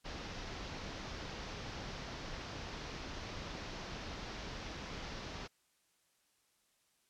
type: low-pass noise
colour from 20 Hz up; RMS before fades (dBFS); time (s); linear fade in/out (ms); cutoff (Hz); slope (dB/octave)
pink; -45; 0.04-5.48; 20; 6000; 48
effects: white hiss -75 dBFS RMS until 7.09 s + low-pass 11000 Hz 12 dB/octave